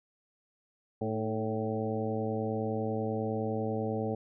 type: harmonic tone with a mistuned harmonic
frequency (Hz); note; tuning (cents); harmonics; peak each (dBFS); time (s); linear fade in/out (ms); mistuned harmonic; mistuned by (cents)
110; A2; 0; 1 / 2 / 3 / 4 / 5 / 6 / 7; -36 / -35 / -40 / -35 / -38 / -45 / -40; 1.01-4.15; 5; 3; -46
effects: none